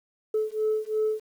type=beating tone pair; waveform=sine; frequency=431.1 / 434 Hz; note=A4 / A4; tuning=-35 / -24 cents; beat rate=2.9 Hz; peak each=-26 dBFS; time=0.34-1.2 s; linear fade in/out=5 ms; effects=tanh soft clip ceiling -18 dBFS + 9-bit